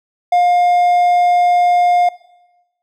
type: tone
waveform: triangle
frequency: 709 Hz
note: F5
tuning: 26 cents sharp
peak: -7 dBFS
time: 0.32-2.09 s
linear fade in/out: 5 ms
effects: noise-tail reverb RT60 1.0 s tail -20 dB re dry